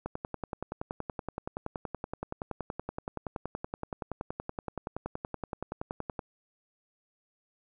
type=click train; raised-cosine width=1 ms; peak=-20 dBFS; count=66; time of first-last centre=0.06-6.192 s; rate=10.6 Hz; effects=none